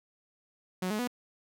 sawtooth tone with pitch steps, 184 / 212.6 / 245.6 Hz, F#3 / G#3 / B3, -9 / +41 / -9 cents, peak -26 dBFS, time 0.82-1.075 s, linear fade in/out 5 ms, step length 85 ms, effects none

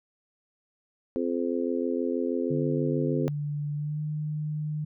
harmonic tone, 86.3 Hz, F2, 20 cents flat, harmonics 3 / 4 / 5 / 6, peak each -29 / -31 / -31 / -34 dBFS, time 1.16-3.28 s, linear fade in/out 0 ms
sine tone with pitch glide, 146.83 to 151.74 Hz, D3 to D#3, 0 to -43 cents, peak -28 dBFS, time 2.5-4.85 s, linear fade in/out 10 ms, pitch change +57 cents, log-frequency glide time 3.74-4 s
effects none

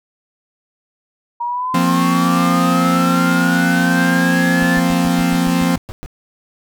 sine linear sweep, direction up, 945 to 1760 Hz, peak -18 dBFS, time 1.4-4.8 s, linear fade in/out 10 ms
45% pulse chord, F suspended fourth, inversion none, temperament equal, 174.61 / 233.1 / 261.6 Hz, F3 / Bb3 / C4, 0 / 0 / 0 cents, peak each -16 / -21 / -17 dBFS, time 1.74-5.76 s, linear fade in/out 5 ms
brown noise bursts, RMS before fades -28 dBFS, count 11, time 4.62-6.061 s, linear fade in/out 0 ms, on 31 ms, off 110 ms
effects none

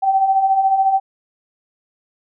sine beating tone pair, 761 / 775 Hz, F#5 / G5, +48 / -20 cents, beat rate 14 Hz, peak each -21 / -13 dBFS, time 0.02-1 s, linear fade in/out 20 ms, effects none

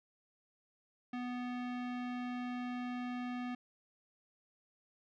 square tone with low-pass filter, 246.9 Hz, B3, in tune, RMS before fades -40 dBFS, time 1.13-3.55 s, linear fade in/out 5 ms, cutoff 2600 Hz, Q 1.2, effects none

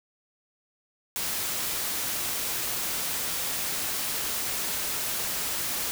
white noise, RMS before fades -30 dBFS, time 1.16-5.91 s, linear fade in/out 0 ms, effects none

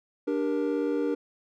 triangle chord, G minor, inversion second, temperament just, 294 / 392 / 470.4 Hz, D4 / G4 / Bb4, +2 / 0 / +16 cents, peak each -26 / -30 / -27 dBFS, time 0.27-1.15 s, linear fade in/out 10 ms, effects none

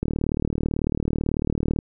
click train, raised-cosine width 3 ms, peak -10 dBFS, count 68, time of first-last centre 0.03-1.789 s, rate 38.1 Hz, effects none

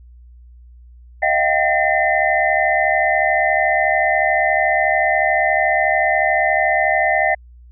sine tone cluster, 624 / 695 / 769 / 1816 / 2036 Hz, D#5 / F5 / G5 / A#6 / C7, +5 / -9 / -33 / -46 / -48 cents, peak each -20 dBFS, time 1.22-7.35 s, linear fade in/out 10 ms, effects added 60 Hz sine -40 dBFS peak until 7.71 s

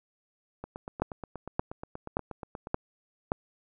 two click trains, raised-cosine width 1 ms, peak -24 / -12 dBFS, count 18 / 5, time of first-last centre 0.64-2.671 / 1.02-3.319 s, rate 8.37 / 1.74 Hz, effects none

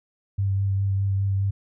sine tone with vibrato, 98 Hz, G2, in tune, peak -20 dBFS, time 0.38-1.51 s, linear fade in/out 10 ms, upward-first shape sine, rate 4.9 Hz, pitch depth 16 cents each way, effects none

